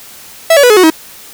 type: tone with pitch steps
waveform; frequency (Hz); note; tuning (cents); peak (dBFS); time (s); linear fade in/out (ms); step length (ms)
45% pulse; 656 / 567.8 / 491.4 / 425.4 / 368.2 / 318.7; E5 / C#5 / B4 / G#4 / F#4 / D#4; -9 / +41 / -9 / +42 / -8 / +42; -3; 0.5-0.902; 5; 67
effects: white hiss -34 dBFS RMS until 1.33 s